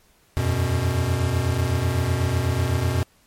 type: chord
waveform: square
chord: E suspended second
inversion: none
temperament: equal with one note detuned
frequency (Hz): 84.48 / 92.5 / 123.47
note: E2 / F#2 / B2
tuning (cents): +43 / 0 / 0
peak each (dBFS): -26 / -25 / -24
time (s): 0.37-3.03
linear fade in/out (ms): 0
effects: pink hiss -59 dBFS RMS until 3.26 s + MP3 64 kbps

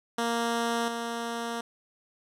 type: tone with level steps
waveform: 10% pulse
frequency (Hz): 233.1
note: A#3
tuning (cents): 0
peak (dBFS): -18 / -23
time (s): 0.18-1.61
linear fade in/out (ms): 5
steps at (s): 0.88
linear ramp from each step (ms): 2
effects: low-pass 11000 Hz 12 dB/octave

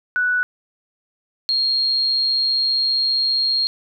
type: tone pair in turn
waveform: sine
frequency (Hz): 1480 / 4245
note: F#6 / C8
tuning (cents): 0 / +24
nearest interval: octave + tritone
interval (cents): 1824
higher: second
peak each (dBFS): -16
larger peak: neither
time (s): 0.16-0.43 / 1.49-3.67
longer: second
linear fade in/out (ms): 0
effects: none

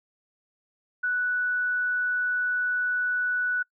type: tone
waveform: sine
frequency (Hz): 1480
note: F#6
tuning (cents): 0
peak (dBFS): -23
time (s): 1.03-3.63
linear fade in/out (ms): 10
effects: noise-tail reverb RT60 0.1 s tail -25 dB re dry

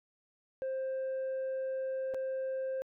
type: tone with dropouts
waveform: sine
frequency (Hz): 527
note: C5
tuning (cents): +12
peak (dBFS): -30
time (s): 0.62-2.82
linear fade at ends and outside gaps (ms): 0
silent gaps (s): 2.139-2.145
effects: tanh soft clip ceiling -32 dBFS

